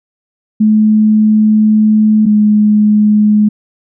sine tone pair in turn, 214.9 / 210.8 Hz, A3 / G#3, -41 / +26 cents, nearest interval unison, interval 33 cents, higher first, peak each -5 dBFS, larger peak neither, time 0.6-2.26 / 2.26-3.49 s, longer first, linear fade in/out 10 ms, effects none

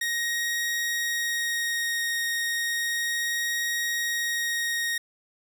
sawtooth tone with vibrato, 1873 Hz, A#6, 8 cents sharp, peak -22 dBFS, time 0.01-4.98 s, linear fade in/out 5 ms, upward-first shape sine, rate 0.33 Hz, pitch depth 8 cents each way, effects none

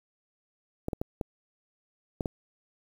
clicks, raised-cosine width 2 ms, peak -17 dBFS, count 6, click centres 0.884 / 0.932 / 1.015 / 1.212 / 2.208 / 2.258 s, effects 8-bit

